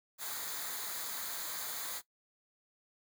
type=noise with comb filter; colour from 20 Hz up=white; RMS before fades=-40 dBFS; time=0.18-2.02 s; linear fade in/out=50 ms; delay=0.36 ms; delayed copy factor=-0.65; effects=noise-tail reverb RT60 0.1 s tail -17 dB re dry